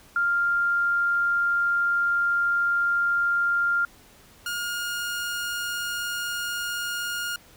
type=tone pair in turn; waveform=sine / sawtooth; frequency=1396.9 / 1423 Hz; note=F6 / F6; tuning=0 / +32 cents; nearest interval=unison; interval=32 cents; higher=second; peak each=-20 / -24 dBFS; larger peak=first; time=0.16-3.85 / 4.46-7.36 s; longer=first; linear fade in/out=2 ms; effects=pink hiss -53 dBFS RMS until 7.56 s